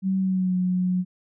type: tone with pitch glide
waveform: sine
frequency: 190.6 to 182.31 Hz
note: G3 to F#3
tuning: -48 to -25 cents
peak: -20 dBFS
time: 0.02-1.05 s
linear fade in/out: 50 ms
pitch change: -77 cents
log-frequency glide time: 0.18-0.56 s
effects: none